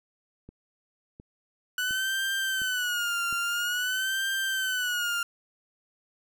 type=click train; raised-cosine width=3 ms; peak=-32 dBFS; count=5; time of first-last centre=0.49-3.327 s; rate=1.41 Hz
type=tone with vibrato; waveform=30% pulse; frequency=1480 Hz; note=F#6; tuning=in tune; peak=-24 dBFS; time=1.78-5.23 s; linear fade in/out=2 ms; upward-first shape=sine; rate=0.49 Hz; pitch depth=110 cents each way
effects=none